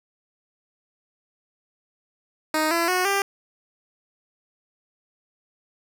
10% pulse tone with pitch steps, 311.1 / 337.3 / 365.7 / 396.5 Hz, D#4 / E4 / F#4 / G4, 0 / +40 / -20 / +20 cents, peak -12 dBFS, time 2.54-3.22 s, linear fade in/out 2 ms, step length 170 ms, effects none

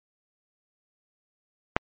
click, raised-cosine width 0.5 ms, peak -4 dBFS, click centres 1.765 s, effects MP3 32 kbps

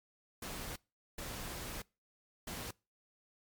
pink noise bursts at uneven times, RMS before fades -43 dBFS, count 3, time 0.42-0.76 / 1.18-1.82 / 2.47-2.71 s, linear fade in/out 5 ms, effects noise-tail reverb RT60 0.3 s tail -25 dB re dry + MP3 96 kbps

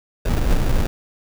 brown noise with sample-and-hold, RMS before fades -17 dBFS, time 0.25-0.87 s, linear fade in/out 5 ms, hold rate 1050 Hz, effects none

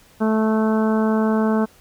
harmonic tone, 218.7 Hz, A3, 10 cents flat, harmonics 1 / 2 / 3 / 4 / 5 / 6 / 7, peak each -17 / -23 / -27 / -29 / -31 / -33 / -34 dBFS, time 0.2-1.66 s, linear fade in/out 20 ms, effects pink hiss -52 dBFS RMS until 1.8 s

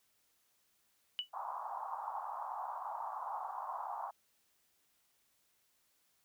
sine tone with exponential decay, 2960 Hz, F#7, in tune, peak -30 dBFS, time 1.19-1.29 s, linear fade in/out 0 ms, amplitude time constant 20 ms
pink band-pass noise, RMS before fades -42 dBFS, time 1.33-4.11 s, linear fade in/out 10 ms, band 770 to 1100 Hz, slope 48 dB/octave
effects white hiss -75 dBFS RMS until 6.24 s

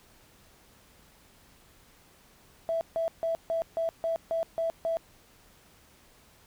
triangle tone bursts, 659.3 Hz, E5, in tune, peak -22 dBFS, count 9, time 2.69-4.97 s, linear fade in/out 0 ms, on 120 ms, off 150 ms, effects tanh soft clip ceiling -24 dBFS + pink hiss -59 dBFS RMS until 6.46 s

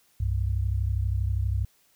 sine tone pair together, 65.55 / 98 Hz, C2 / G2, +4 / 0 cents, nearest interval perfect fifth, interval 696 cents, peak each -26 dBFS, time 0.2-1.65 s, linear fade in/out 5 ms, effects white hiss -64 dBFS RMS until 1.95 s

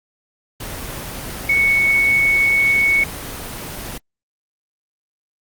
sine tone in noise, 2217 Hz, C#7, in tune, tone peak -12 dBFS, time 1.49-3.04 s, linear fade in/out 5 ms, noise pink, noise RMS -29 dBFS, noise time 0.6-3.98 s, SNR +14 dB, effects Opus 24 kbps

